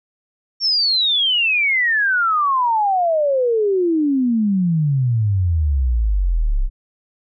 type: exponential sweep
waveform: sine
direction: down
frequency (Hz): 5550 to 30.96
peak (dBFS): -14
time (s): 0.6-6.7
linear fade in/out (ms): 50
effects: none